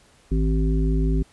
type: harmonic tone with a mistuned harmonic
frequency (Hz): 52.7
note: G#1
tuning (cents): +26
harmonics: 1 / 3 / 5 / 7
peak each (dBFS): -19 / -25 / -27 / -31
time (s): 0.31-1.23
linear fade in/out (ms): 10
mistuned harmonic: 7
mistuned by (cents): +67
effects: pink hiss -56 dBFS RMS until 1.32 s + resampled to 24000 Hz